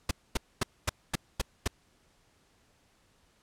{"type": "noise bursts", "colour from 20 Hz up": "pink", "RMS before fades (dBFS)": -27, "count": 7, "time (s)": [0.09, 1.677], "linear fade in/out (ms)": 5, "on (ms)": 21, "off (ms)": 240, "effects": ["pink hiss -67 dBFS RMS until 3.42 s", "low-pass 10000 Hz 12 dB/octave"]}